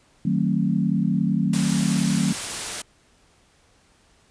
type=chord; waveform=sine; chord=D# diminished seventh; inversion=none; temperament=just; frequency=155.56 / 186.68 / 224 / 268.8 Hz; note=D#3 / F#3 / A3 / C4; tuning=0 / +16 / +31 / +47 cents; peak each=-25 / -22 / -24 / -28 dBFS; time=0.25-2.33 s; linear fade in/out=5 ms
type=noise; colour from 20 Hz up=white; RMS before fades=-29 dBFS; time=1.53-2.82 s; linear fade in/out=5 ms
effects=pink hiss -59 dBFS RMS until 4.3 s + resampled to 22050 Hz